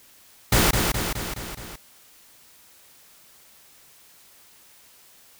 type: noise with echo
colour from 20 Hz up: pink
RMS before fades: -18 dBFS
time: 0.52-0.71 s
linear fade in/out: 5 ms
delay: 210 ms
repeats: 5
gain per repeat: -4 dB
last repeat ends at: 1.76 s
effects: white hiss -53 dBFS RMS until 5.39 s